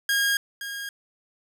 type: tone with echo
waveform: sawtooth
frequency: 1628 Hz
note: G#6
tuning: 35 cents flat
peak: -17 dBFS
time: 0.09-0.37 s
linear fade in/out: 2 ms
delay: 520 ms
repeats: 1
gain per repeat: -11 dB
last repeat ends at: 0.89 s
effects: none